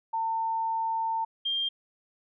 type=tone pair in turn; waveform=sine; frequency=900 / 3195 Hz; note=A5 / G7; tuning=+39 / +32 cents; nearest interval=octave + minor seventh; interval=2193 cents; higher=second; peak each=-26 dBFS; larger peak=neither; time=0.13-1.25 / 1.45-1.69 s; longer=first; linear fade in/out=10 ms; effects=none